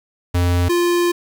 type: tone pair in turn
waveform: square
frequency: 88.2 / 348.5 Hz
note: F2 / F4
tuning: +18 / -4 cents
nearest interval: 2 octaves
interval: 2378 cents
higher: second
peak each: -15 dBFS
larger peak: neither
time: 0.34-0.69 / 0.69-1.12 s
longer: second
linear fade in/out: 10 ms
effects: 7-bit